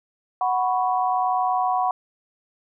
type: chord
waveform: sine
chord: F# suspended fourth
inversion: none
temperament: equal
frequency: 740 / 987.8 / 1108.7 Hz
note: F#5 / B5 / C#6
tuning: 0 / 0 / 0 cents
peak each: -21 / -25 / -27 dBFS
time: 0.41-1.91 s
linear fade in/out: 2 ms
effects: none